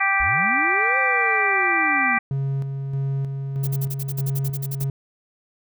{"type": "harmonic tone", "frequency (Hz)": 392, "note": "G4", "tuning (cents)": 0, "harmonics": [2, 3, 4, 5, 6], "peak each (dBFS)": [-25, -25, -26, -21, -23], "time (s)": [0, 2.19], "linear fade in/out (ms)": 10}
{"type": "linear two-way sweep", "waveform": "triangle", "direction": "up then down", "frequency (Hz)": [46.25, 529, 228.8], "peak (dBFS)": -26, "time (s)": [0.2, 2.18], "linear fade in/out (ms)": 0, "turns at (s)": 0.98}
{"type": "tone with tremolo", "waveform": "triangle", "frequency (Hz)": 136.9, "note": "C#3", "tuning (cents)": -21, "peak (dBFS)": -19, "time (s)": [2.31, 4.9], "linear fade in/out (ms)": 2, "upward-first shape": "square", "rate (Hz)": 1.6, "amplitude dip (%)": 40}
{"type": "noise bursts", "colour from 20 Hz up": "violet", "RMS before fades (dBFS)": -31, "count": 14, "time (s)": [3.63, 4.844], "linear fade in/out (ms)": 10, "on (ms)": 44, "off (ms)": 46}
{"effects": []}